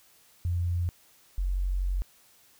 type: tone pair in turn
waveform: sine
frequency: 87.31 / 45.98 Hz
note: F2 / F#1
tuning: 0 / -10 cents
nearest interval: major seventh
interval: 1110 cents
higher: first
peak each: -25 dBFS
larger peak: neither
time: 0.45-0.89 / 1.38-2.02 s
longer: second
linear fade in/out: 0 ms
effects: white hiss -60 dBFS RMS until 2.59 s